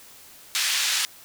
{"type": "band-pass noise", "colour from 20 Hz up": "white", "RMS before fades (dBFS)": -24, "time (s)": [0.55, 1.05], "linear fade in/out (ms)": 0, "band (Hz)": [1800, 5800], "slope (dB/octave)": 12, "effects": ["white hiss -48 dBFS RMS until 1.24 s"]}